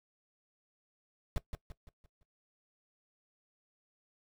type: noise with echo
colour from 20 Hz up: brown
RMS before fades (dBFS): -31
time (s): 1.36-1.38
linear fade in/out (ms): 0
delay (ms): 170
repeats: 5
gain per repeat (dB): -7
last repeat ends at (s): 2.23
effects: noise-tail reverb RT60 0.1 s tail -18 dB re dry